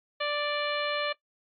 harmonic tone with a mistuned harmonic, 587.3 Hz, D5, in tune, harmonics 1 / 2 / 3 / 4 / 5 / 6 / 7, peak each -31 / -34 / -36 / -37 / -38 / -39 / -39 dBFS, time 0.2-1.13 s, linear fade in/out 10 ms, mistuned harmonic 7, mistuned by +20 cents, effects noise-tail reverb RT60 0.1 s tail -18 dB re dry + AAC 48 kbps

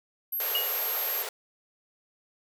sine tone, 12560 Hz, G9, 2 cents sharp, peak -28 dBFS, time 0.32-1.23 s, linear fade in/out 10 ms
pink high-pass noise, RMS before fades -36 dBFS, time 0.4-1.29 s, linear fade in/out 2 ms, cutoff 400 Hz, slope 96 dB/octave
sine tone with exponential decay, 2883 Hz, F#7, 46 cents flat, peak -23 dBFS, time 0.55-0.79 s, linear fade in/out 1 ms, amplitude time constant 52 ms
effects none

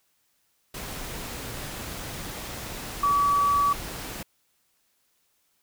sine tone in noise, 1143 Hz, D6, 47 cents flat, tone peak -19 dBFS, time 3.03-3.73 s, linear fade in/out 5 ms, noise pink, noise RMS -36 dBFS, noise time 0.74-4.23 s, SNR +14 dB, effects white hiss -70 dBFS RMS until 5.62 s

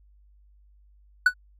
triangle tone with exponential decay, 1482 Hz, F#6, 2 cents sharp, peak -9 dBFS, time 1.26-1.34 s, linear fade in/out 5 ms, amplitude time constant 16 ms, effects added 50 Hz sine -54 dBFS peak until 1.59 s

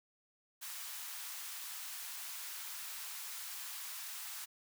white high-pass noise, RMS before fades -45 dBFS, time 0.61-4.46 s, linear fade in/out 20 ms, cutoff 870 Hz, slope 24 dB/octave, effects none

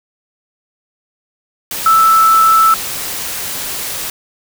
sine tone in noise, 1318.5 Hz, E6, in tune, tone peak -6 dBFS, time 1.86-2.74 s, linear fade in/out 2 ms, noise white, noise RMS -22 dBFS, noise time 1.71-4.1 s, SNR +13 dB, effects none

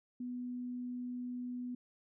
sine tone, 247.1 Hz, B3, 1 cent sharp, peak -38 dBFS, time 0.2-1.75 s, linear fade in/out 5 ms, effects none

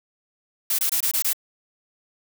blue noise bursts, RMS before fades -22 dBFS, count 6, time 0.7-1.332 s, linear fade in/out 5 ms, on 87 ms, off 22 ms, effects none

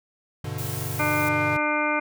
square chord, G major, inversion none, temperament equal with one note detuned, 99.6 / 123.47 / 146.83 Hz, G2 / B2 / D3, +28 / 0 / 0 cents, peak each -34 dBFS, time 0.44-1.57 s, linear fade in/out 5 ms
blue noise, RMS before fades -35 dBFS, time 0.58-1.29 s, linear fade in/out 5 ms
harmonic tone, 300 Hz, D4, 37 cents sharp, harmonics 1 / 2 / 3 / 4 / 5 / 7 / 8, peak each -29 / -29 / -29 / -29 / -29 / -29 / -29 dBFS, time 0.99-2 s, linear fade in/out 10 ms
effects none

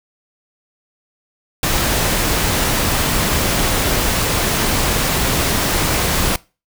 pink noise, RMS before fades -17 dBFS, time 1.63-6.36 s, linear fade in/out 2 ms, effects noise-tail reverb RT60 0.3 s tail -22 dB re dry

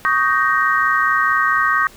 sine chord, Eb dominant seventh, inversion third, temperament just, 1120.1 / 1244.5 / 1555.6 / 1866.8 Hz, Db6 / Eb6 / G6 / Bb6, +18 / 0 / -14 / +2 cents, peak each -19 dBFS, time 0.05-1.87 s, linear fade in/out 0 ms, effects pink hiss -44 dBFS RMS until 1.96 s

